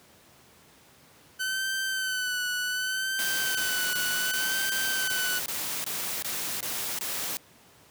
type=tone with vibrato; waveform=sawtooth; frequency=1516 Hz; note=F#6; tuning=42 cents sharp; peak=-24 dBFS; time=1.39-5.4 s; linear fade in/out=20 ms; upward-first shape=sine; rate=0.67 Hz; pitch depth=45 cents each way
type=noise bursts; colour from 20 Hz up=white; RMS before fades=-32 dBFS; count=11; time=3.19-7.37 s; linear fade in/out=0 ms; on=360 ms; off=22 ms
effects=pink hiss -56 dBFS RMS until 7.9 s + high-pass 100 Hz 12 dB/octave